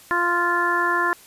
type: harmonic tone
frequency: 348.2 Hz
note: F4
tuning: 5 cents flat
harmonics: 1 / 2 / 3 / 4 / 5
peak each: -27 / -31 / -22 / -25 / -23 dBFS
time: 0.11-1.13 s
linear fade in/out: 0 ms
effects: white hiss -48 dBFS RMS until 1.26 s + resampled to 32000 Hz